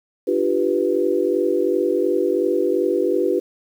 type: chord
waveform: sine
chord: G dominant seventh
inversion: second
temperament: equal with one note detuned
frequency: 299.1 / 349.2 / 392 / 493.9 Hz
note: D4 / F4 / G4 / B4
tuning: +32 / 0 / 0 / 0 cents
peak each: -25 / -21 / -21 / -22 dBFS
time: 0.27-3.4 s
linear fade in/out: 10 ms
effects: 8-bit